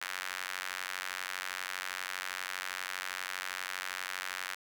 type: tone with high-pass filter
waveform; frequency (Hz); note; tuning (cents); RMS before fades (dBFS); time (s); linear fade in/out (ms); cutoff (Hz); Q
sawtooth; 92.5; F#2; 0; -39; 0.01-4.55; 10; 1600; 1.7
effects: 10-bit